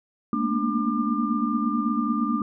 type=tone cluster; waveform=sine; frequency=213.6 / 229.9 / 238.9 / 293 / 1198 Hz; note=G#3 / A#3 / A#3 / D4 / D6; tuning=+49 / -24 / +43 / -4 / +34 cents; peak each=-28 dBFS; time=0.33-2.42 s; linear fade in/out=2 ms; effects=none